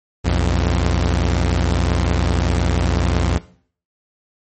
sawtooth tone pair together, 61.68 / 87.31 Hz, B1 / F2, -2 / 0 cents, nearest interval tritone, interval 602 cents, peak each -14 dBFS, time 0.24-3.39 s, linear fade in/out 20 ms, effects noise-tail reverb RT60 0.5 s tail -17 dB re dry + MP3 32 kbps

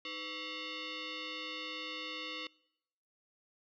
sine tone with frequency modulation, 311.1 Hz, D#4, in tune, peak -39 dBFS, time 0.05-2.47 s, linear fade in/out 2 ms, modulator 815 Hz, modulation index 4.7, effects noise-tail reverb RT60 0.9 s tail -25 dB re dry

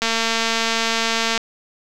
click train, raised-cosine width 0.2 ms, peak -3 dBFS, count 309, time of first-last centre 0.02-1.377 s, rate 227 Hz, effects none

